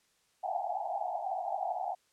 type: band-pass noise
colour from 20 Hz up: white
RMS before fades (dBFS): -35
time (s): 0.43-1.95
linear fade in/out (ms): 10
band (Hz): 670 to 830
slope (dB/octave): 96
effects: white hiss -71 dBFS RMS until 2.12 s + low-pass 9000 Hz 12 dB/octave